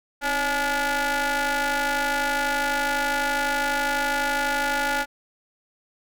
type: ring-modulated tone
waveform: sawtooth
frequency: 291.5 Hz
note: D4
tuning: 13 cents flat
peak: -15 dBFS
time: 0.21-5.06 s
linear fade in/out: 50 ms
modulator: 1140 Hz
effects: none